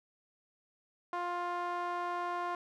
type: tone with band-pass filter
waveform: sawtooth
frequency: 351.6 Hz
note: F4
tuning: 12 cents sharp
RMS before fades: -36 dBFS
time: 1.13-2.55 s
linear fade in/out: 2 ms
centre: 980 Hz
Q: 2.4
effects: none